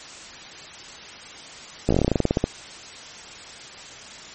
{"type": "slowing click train", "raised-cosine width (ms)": 2, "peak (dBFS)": -5, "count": 16, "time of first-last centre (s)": [1.89, 2.44], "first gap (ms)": 16, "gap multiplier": 1.11, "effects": ["white hiss -40 dBFS RMS until 4.34 s", "MP3 32 kbps"]}